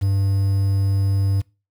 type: tone with quantisation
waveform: triangle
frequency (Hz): 98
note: G2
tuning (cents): 0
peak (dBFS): -14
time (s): 0.01-1.42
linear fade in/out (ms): 20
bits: 7
effects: noise-tail reverb RT60 0.3 s tail -23 dB re dry